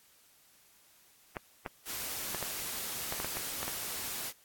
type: clicks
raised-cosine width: 0.5 ms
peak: -21 dBFS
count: 10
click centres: 1.368 / 1.662 / 2.347 / 2.427 / 3.124 / 3.201 / 3.246 / 3.37 / 3.63 / 3.68 s
type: noise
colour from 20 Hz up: white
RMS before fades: -38 dBFS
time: 1.85-4.33 s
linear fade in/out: 50 ms
effects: white hiss -63 dBFS RMS until 4.44 s + AAC 64 kbps